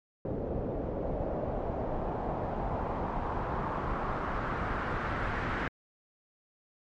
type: noise with low-pass filter sweep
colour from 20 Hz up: pink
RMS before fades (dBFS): -33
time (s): 0.25-5.68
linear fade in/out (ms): 2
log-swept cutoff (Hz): 490 to 1700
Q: 2.1
effects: MP3 48 kbps